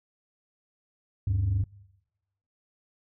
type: tone pair together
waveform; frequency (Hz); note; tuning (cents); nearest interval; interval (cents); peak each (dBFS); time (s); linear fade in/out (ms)
sine; 75 / 98.85; D2 / G2; +37 / +15; perfect fourth; 478; -28 / -22; 1.27-1.64; 5
effects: noise-tail reverb RT60 1.0 s tail -25 dB re dry + tanh soft clip ceiling -20 dBFS